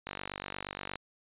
click train, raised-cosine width 0.3 ms, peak -20 dBFS, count 44, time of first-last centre 0.07-0.957 s, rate 48.5 Hz, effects resampled to 8000 Hz

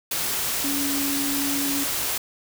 sine tone in noise, 280.7 Hz, C#4, 22 cents sharp, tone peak -26 dBFS, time 0.64-1.84 s, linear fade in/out 5 ms, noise white, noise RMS -26 dBFS, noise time 0.11-2.18 s, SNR -3 dB, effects none

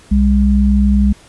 sine tone pair together, 63.8 / 203.2 Hz, C2 / G#3, -43 / -38 cents, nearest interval octave + minor sixth, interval 2005 cents, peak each -11 dBFS, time 0.11-1.13 s, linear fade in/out 10 ms, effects pink hiss -44 dBFS RMS until 1.28 s + resampled to 24000 Hz

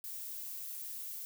violet noise, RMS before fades -43 dBFS, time 0.04-1.25 s, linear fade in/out 0 ms, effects none

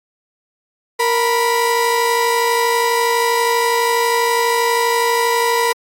30% pulse tone pair together, 466.2 / 984.7 Hz, A#4 / B5, 0 / -5 cents, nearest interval octave + minor second, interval 1295 cents, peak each -14 dBFS, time 0.99-5.73 s, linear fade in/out 10 ms, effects AAC 48 kbps

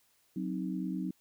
sine chord, C diminished, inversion second, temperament equal, 185 / 261.6 / 311.1 Hz, Gb3 / C4 / Eb4, 0 / 0 / 0 cents, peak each -35 / -38 / -38 dBFS, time 0.36-1.11 s, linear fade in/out 5 ms, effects white hiss -70 dBFS RMS until 1.2 s

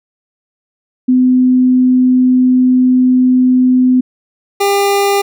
sine / 25% pulse tone pair in turn, 253.8 / 400.5 Hz, B3 / G4, +47 / +37 cents, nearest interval minor sixth, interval 790 cents, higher second, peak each -6 dBFS, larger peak neither, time 1.08-4.01 / 4.6-5.22 s, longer first, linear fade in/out 10 ms, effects none

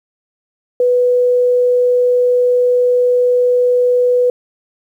sine tone, 493.9 Hz, B4, in tune, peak -9 dBFS, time 0.8-4.3 s, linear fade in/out 2 ms, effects 8-bit

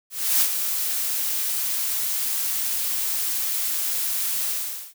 blue noise with ADSR envelope, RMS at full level -18 dBFS, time 0.1-4.94 s, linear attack 310 ms, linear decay 70 ms, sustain -7 dB, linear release 450 ms, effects none

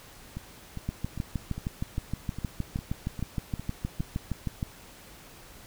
two click trains, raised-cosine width 5 ms, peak -23 / -17 dBFS, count 10 / 25, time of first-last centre 0.37-3.999 / 0.89-4.628 s, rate 2.48 / 6.42 Hz, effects pink hiss -50 dBFS RMS until 5.66 s

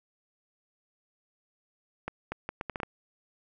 accelerating click train, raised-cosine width 0.5 ms, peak -18 dBFS, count 8, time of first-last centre 2.08-2.832 s, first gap 240 ms, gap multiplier 0.71, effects none

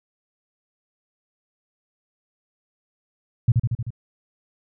sine tone with echo, 117.5 Hz, A#2, 14 cents sharp, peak -11 dBFS, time 3.48-3.52 s, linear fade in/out 5 ms, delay 77 ms, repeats 5, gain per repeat -3 dB, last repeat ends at 3.905 s, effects none

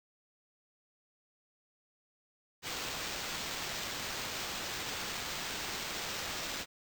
white noise with sample-and-hold, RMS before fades -39 dBFS, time 2.62-6.66 s, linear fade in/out 50 ms, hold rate 11025 Hz, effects none

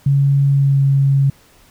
sine tone with pitch glide, 139.4 to 137.8 Hz, C#3 to C#3, +10 to -10 cents, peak -10 dBFS, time 0.06-1.3 s, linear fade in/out 5 ms, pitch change -20 cents, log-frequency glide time 0.52-0.8 s, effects pink hiss -50 dBFS RMS until 1.7 s

